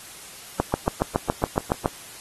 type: click train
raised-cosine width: 1 ms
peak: -6 dBFS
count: 10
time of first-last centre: 0.6-1.859 s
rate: 7.15 Hz
effects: white hiss -42 dBFS RMS until 2.2 s + AAC 32 kbps